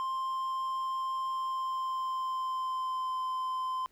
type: tone with pitch glide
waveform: triangle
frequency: 1051 to 1033.5 Hz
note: C6 to C6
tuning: +7 to -22 cents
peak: -29 dBFS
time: 0-3.86 s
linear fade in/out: 0 ms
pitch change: -29 cents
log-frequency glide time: 1.29-3.18 s
effects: pink hiss -69 dBFS RMS until 3.91 s